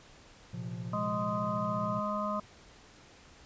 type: chord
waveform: triangle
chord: Bb suspended second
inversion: none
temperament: just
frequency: 116.54 / 131.11 / 174.81 Hz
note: Bb2 / C3 / F3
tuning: 0 / +4 / +2 cents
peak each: -38 / -41 / -38 dBFS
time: 0.53-2 s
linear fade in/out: 10 ms
type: harmonic tone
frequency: 207.7 Hz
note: G#3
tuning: in tune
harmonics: 1 / 3 / 5 / 6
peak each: -36 / -36 / -36 / -36 dBFS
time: 0.93-2.4 s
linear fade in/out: 5 ms
effects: pink hiss -56 dBFS RMS until 3.45 s + resampled to 16000 Hz